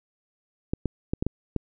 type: clicks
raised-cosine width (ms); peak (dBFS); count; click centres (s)
3; -12; 6; 0.735 / 0.857 / 1.135 / 1.225 / 1.266 / 1.563
effects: none